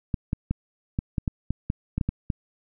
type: clicks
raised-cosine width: 5 ms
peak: -12 dBFS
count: 12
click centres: 0.142 / 0.331 / 0.51 / 0.989 / 1.182 / 1.278 / 1.506 / 1.701 / 1.98 / 2.012 / 2.09 / 2.302 s
effects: none